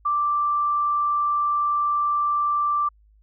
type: tone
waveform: sine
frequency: 1174.7 Hz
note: D6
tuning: in tune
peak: -19 dBFS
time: 0.05-2.89 s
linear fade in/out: 10 ms
effects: added 52 Hz sine -53 dBFS peak until 3.22 s